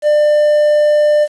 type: tone with quantisation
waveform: triangle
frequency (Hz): 597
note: D5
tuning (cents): +28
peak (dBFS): -6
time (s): 0.02-1.28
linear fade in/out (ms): 50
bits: 6
effects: resampled to 24000 Hz